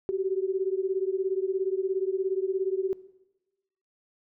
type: beating tone pair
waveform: sine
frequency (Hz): 374.8 / 391.8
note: F#4 / G4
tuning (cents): +22 / -1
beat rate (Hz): 17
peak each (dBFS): -28 / -29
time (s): 0.09-2.93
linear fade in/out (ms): 0
effects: noise-tail reverb RT60 1.0 s tail -19 dB re dry